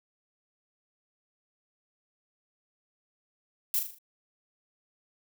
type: noise with echo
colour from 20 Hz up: violet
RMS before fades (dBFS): -27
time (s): 3.74-3.79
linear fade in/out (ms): 0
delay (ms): 39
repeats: 5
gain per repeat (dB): -6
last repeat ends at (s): 3.985
effects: none